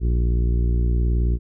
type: harmonic tone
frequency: 59.1 Hz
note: A#1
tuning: 24 cents sharp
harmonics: 1 / 2 / 3 / 4 / 5 / 6 / 7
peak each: -17 / -26 / -31 / -38 / -37 / -35 / -40 dBFS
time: 0-1.39 s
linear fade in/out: 50 ms
effects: none